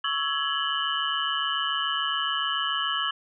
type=tone cluster; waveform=sine; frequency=1116 / 1317 / 1677 / 2919 / 3066 Hz; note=C#6 / E6 / G#6 / F#7 / G7; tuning=+11 / -2 / +16 / -24 / -39 cents; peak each=-31 dBFS; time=0.04-3.11 s; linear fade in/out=5 ms; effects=none